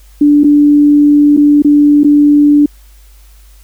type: tone with dropouts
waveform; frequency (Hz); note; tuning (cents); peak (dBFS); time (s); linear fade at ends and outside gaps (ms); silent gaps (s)
sine; 292.4; D4; -7; -3; 0.21-2.66; 5; 0.436-0.442 / 1.367-1.373 / 1.622-1.646 / 2.035-2.044
effects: added 50 Hz sine -37 dBFS peak until 3.63 s + white hiss -48 dBFS RMS until 3.63 s